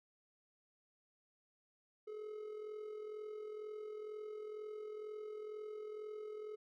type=tone with amplitude modulation; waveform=triangle; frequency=426.4 Hz; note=G#4; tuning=46 cents sharp; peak=-40 dBFS; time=2.07-6.56 s; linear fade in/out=10 ms; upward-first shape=sine; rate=42.1 Hz; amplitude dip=50%; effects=none